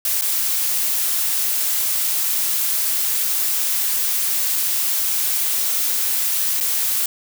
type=noise with dropouts; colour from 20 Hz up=blue; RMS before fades=-20 dBFS; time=0.05-7.06 s; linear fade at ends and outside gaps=2 ms; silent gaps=0.212-0.22 / 6.603-6.608 s; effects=none